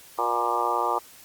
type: harmonic tone with a mistuned harmonic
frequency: 118.9 Hz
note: A#2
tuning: 35 cents sharp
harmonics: 3 / 4 / 5 / 6 / 7 / 8 / 9 / 10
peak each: -34 / -32 / -34 / -32 / -29 / -28 / -32 / -28 dBFS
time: 0.18-0.99 s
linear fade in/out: 10 ms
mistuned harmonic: 6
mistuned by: +16 cents
effects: white hiss -49 dBFS RMS until 1.24 s + Opus 48 kbps